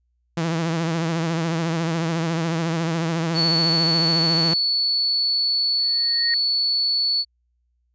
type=tone with vibrato; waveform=sawtooth; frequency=164.81 Hz; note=E3; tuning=in tune; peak=-17 dBFS; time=0.37-4.54 s; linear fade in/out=5 ms; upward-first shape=triangle; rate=14 Hz; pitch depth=75 cents each way
type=tone; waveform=sine; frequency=4436 Hz; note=C#8; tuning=in tune; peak=-18 dBFS; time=3.34-7.25 s; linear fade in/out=50 ms
type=tone with exponential growth; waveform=sine; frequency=1869 Hz; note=A#6; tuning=4 cents sharp; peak=-20 dBFS; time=5.78-6.34 s; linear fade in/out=1 ms; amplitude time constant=120 ms
effects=added 60 Hz sine -65 dBFS peak until 7.94 s + resampled to 16000 Hz